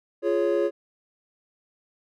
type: chord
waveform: triangle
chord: Db major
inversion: first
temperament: just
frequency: 346.5 / 415.8 / 554.4 Hz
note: F4 / Ab4 / Db5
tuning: -14 / +2 / 0 cents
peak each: -23 dBFS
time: 0.22-0.71 s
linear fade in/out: 50 ms
effects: none